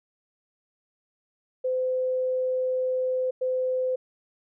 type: tone bursts at uneven times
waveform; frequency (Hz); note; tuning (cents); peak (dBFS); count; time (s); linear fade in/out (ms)
sine; 512; C5; -38; -23; 2; 1.64-3.31 / 3.41-3.96; 10
effects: none